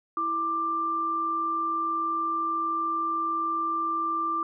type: tone pair together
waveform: sine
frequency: 329.6 / 1183.1 Hz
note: E4 / D6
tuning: 0 / +12 cents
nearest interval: octave + minor seventh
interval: 2212 cents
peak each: -36 / -25 dBFS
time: 0.17-4.43 s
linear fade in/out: 2 ms
effects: none